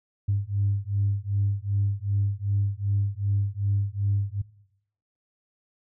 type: beating tone pair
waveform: sine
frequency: 99.2 / 101.8 Hz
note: G2 / G#2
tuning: +21 / -34 cents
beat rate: 2.6 Hz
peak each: -25 dBFS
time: 0.28-4.42 s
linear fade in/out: 10 ms
effects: noise-tail reverb RT60 0.8 s tail -21 dB re dry + tanh soft clip ceiling -15 dBFS